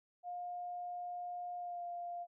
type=tone with pitch glide; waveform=sine; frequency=710 to 698.6 Hz; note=F5 to F5; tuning=+28 to 0 cents; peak=-40 dBFS; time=0.23-2.27 s; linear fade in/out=50 ms; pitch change=-28 cents; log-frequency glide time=1.57-1.83 s; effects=none